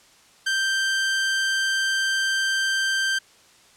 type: tone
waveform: sawtooth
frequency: 1568 Hz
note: G6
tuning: in tune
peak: -17 dBFS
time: 0.46-3.19 s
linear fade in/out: 10 ms
effects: white hiss -54 dBFS RMS until 3.76 s + low-pass 8000 Hz 12 dB/octave